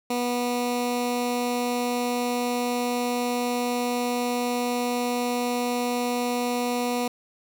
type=tone with notch filter; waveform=15% pulse; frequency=244 Hz; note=B3; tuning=21 cents flat; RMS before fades=-26 dBFS; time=0.1-7.08 s; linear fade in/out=5 ms; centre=1600 Hz; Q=1.8; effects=none